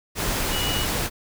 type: tone in noise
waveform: sine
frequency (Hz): 2923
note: F#7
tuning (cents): -22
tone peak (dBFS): -27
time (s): 0.5-0.87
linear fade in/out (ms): 50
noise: pink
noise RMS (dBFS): -25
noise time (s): 0.15-1.1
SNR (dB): -5
effects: none